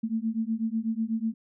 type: beating tone pair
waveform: sine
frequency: 220 / 228.1 Hz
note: A3 / A#3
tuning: 0 / -37 cents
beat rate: 8.1 Hz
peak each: -29 dBFS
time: 0.03-1.34 s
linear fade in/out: 10 ms
effects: none